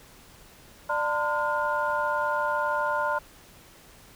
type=tone cluster; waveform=sine; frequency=594 / 906 / 1024 / 1424 Hz; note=D5 / A#5 / C6 / F6; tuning=+20 / -50 / -38 / +33 cents; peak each=-29 dBFS; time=0.89-3.19 s; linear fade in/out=10 ms; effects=tanh soft clip ceiling -13 dBFS + pink hiss -52 dBFS RMS until 4.15 s